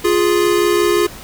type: tone pair together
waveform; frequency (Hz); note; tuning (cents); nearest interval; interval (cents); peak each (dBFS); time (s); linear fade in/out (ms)
square; 349.8 / 415.3; F4 / G#4; +3 / 0; minor third; 297; -15 / -16; 0.04-1.07; 10
effects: pink hiss -35 dBFS RMS until 1.23 s